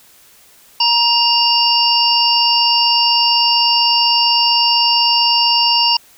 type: harmonic tone with a mistuned harmonic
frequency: 940 Hz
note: A#5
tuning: 14 cents sharp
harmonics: 1 / 3 / 5 / 6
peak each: -16 / -16 / -16 / -16 dBFS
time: 0.8-5.97 s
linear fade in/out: 5 ms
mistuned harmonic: 6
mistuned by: -96 cents
effects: white hiss -47 dBFS RMS until 6.17 s